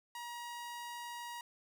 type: tone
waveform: sawtooth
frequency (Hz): 953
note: A#5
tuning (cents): +38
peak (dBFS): -39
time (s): 0.15-1.41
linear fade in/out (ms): 2
effects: none